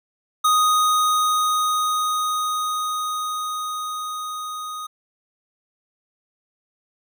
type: tone with level ramp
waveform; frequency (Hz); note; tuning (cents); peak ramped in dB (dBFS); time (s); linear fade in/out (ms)
square; 1244.5; D#6; 0; -15 to -30; 0.44-4.87; 10
effects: none